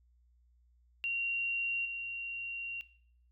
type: tone with level steps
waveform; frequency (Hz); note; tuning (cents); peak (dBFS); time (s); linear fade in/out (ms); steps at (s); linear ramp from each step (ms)
sine; 2757; F7; -23; -31 / -37; 1.04-2.81; 0; 1.85; 5
effects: noise-tail reverb RT60 0.6 s tail -17 dB re dry + added 60 Hz sine -64 dBFS peak until 3.31 s